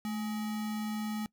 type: tone with sample-and-hold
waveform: sine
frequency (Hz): 216.2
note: A3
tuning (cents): -30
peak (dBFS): -32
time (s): 0.05-1.26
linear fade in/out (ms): 0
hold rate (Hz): 1050
effects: noise-tail reverb RT60 0.1 s tail -22 dB re dry